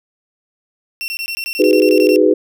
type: tone bursts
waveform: 30% pulse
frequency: 2717 Hz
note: F7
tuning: 48 cents flat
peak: -18 dBFS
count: 13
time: 1.01-2.16 s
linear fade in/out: 0 ms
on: 70 ms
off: 20 ms
type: chord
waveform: sine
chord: G# minor seventh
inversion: second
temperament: just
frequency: 311.5 / 373.8 / 415.3 / 498.4 Hz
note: D#4 / F#4 / G#4 / B4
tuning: +2 / +18 / 0 / +16 cents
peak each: -14 dBFS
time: 1.59-2.34 s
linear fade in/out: 10 ms
effects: none